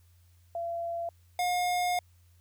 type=tone pair in turn; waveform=sine / square; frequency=680 / 715.9 Hz; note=F5 / F5; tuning=-46 / +43 cents; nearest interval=minor second; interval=89 cents; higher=second; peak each=-31 / -27 dBFS; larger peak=second; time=0.55-1.09 / 1.39-1.99 s; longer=second; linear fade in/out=2 ms; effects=added 87 Hz sine -58 dBFS peak until 2.4 s + white hiss -70 dBFS RMS until 2.4 s